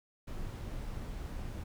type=noise; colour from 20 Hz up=brown; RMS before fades=-40 dBFS; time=0.27-1.64 s; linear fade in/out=10 ms; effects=none